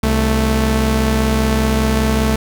sawtooth tone pair together, 65.1 / 220 Hz, C2 / A3, -8 / 0 cents, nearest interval octave + major sixth, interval 2108 cents, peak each -12 dBFS, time 0.03-2.36 s, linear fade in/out 5 ms, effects none

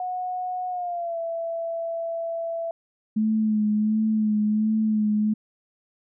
sine tone with pitch glide, 731 to 666.5 Hz, F#5 to E5, -21 to +19 cents, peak -26 dBFS, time 0-2.71 s, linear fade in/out 2 ms, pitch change -160 cents, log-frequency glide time 0.69-1.18 s
sine tone with vibrato, 214.8 Hz, A3, 41 cents flat, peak -19 dBFS, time 3.16-5.34 s, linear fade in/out 10 ms, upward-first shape sine, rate 1.4 Hz, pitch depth 31 cents each way
effects none

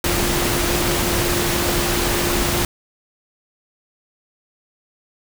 sine tone in noise, 349.2 Hz, F4, in tune, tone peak -24 dBFS, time 0.04-2.65 s, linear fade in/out 2 ms, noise pink, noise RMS -20 dBFS, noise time 0.04-2.65 s, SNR -7 dB, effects none

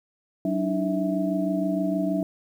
sine tone cluster, 186.7 / 291.3 / 317.7 / 654 Hz, F#3 / D4 / D#4 / E5, +16 / -14 / +36 / -14 cents, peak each -27 / -26 / -31 / -29 dBFS, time 0.45-2.23 s, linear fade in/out 2 ms, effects 9-bit

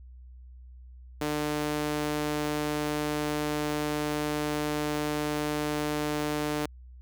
sawtooth tone with high-pass filter, 149.6 Hz, D3, 32 cents sharp, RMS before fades -30 dBFS, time 1.21-6.66 s, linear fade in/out 5 ms, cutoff 300 Hz, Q 1.2, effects added 62 Hz sine -45 dBFS peak until 7.01 s

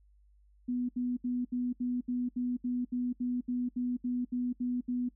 sine tone bursts, 246.9 Hz, B3, in tune, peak -29 dBFS, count 16, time 0.68-5.09 s, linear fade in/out 10 ms, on 210 ms, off 70 ms, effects noise-tail reverb RT60 0.1 s tail -19 dB re dry + added 50 Hz sine -60 dBFS peak until 5.15 s

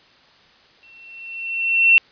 sine tone with exponential growth, 2707 Hz, E7, 45 cents sharp, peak -7 dBFS, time 0.83-1.98 s, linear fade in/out 0 ms, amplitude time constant 250 ms, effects white hiss -52 dBFS RMS until 2.11 s + resampled to 11025 Hz

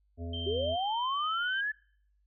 harmonic tone, 84.3 Hz, E2, 39 cents sharp, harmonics 1 / 3 / 5 / 7 / 8, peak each -36 / -42 / -46 / -52 / -49 dBFS, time 0.17-0.77 s, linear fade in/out 50 ms
sine tone with pitch glide, 3136 to 3064 Hz, G7 to G7, 0 to -40 cents, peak -37 dBFS, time 0.33-1.61 s, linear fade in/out 5 ms, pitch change -40 cents, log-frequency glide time 0.82-1.29 s
sine linear sweep, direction up, 375.3 to 1741 Hz, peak -29 dBFS, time 0.46-1.72 s, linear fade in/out 10 ms
effects noise-tail reverb RT60 0.6 s tail -25 dB re dry + added 50 Hz sine -67 dBFS peak until 2.26 s

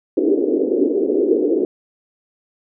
white band-pass noise, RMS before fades -17 dBFS, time 0.17-1.65 s, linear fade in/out 2 ms, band 280 to 450 Hz, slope 48 dB/octave, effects none

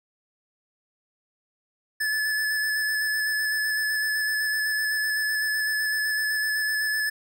square tone with vibrato, 1729 Hz, A6, 31 cents flat, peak -24 dBFS, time 2-7.1 s, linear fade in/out 10 ms, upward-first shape square, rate 7.9 Hz, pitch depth 13 cents each way, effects none

